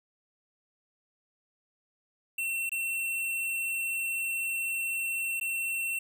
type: tone with dropouts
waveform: square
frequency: 2708 Hz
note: E7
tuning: 46 cents sharp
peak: -30 dBFS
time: 2.38-5.99 s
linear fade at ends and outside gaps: 5 ms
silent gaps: 2.694-2.717 / 5.399-5.411 s
effects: none